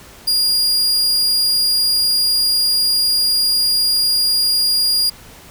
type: tone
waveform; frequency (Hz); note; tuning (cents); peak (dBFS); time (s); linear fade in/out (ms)
40% pulse; 4834; D8; +49; -12; 0.27-5.1; 10
effects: pink hiss -41 dBFS RMS until 5.5 s